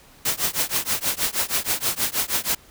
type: noise with tremolo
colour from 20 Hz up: white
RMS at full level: -20 dBFS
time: 0.25-2.55 s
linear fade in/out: 5 ms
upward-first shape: triangle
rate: 6.3 Hz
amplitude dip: 100%
effects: pink hiss -51 dBFS RMS until 2.7 s